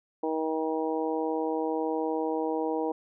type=harmonic tone; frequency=158.8 Hz; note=D#3; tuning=36 cents sharp; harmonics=2 / 3 / 4 / 5 / 6; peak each=-31 / -30 / -37 / -35 / -37 dBFS; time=0.23-2.92 s; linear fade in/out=5 ms; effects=none